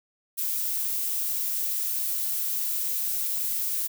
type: noise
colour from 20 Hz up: violet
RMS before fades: -28 dBFS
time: 0.37-3.88 s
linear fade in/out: 20 ms
effects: none